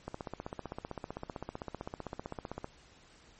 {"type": "click train", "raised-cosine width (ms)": 1, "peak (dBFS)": -24, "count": 41, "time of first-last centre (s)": [0.08, 2.644], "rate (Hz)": 15.6, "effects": ["pink hiss -60 dBFS RMS until 3.39 s", "MP3 32 kbps"]}